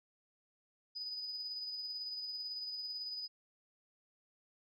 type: tone with tremolo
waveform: sine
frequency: 4978 Hz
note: D#8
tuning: in tune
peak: -37 dBFS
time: 0.95-3.28 s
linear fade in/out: 20 ms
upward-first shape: triangle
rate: 18 Hz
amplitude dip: 45%
effects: tanh soft clip ceiling -34 dBFS + AAC 64 kbps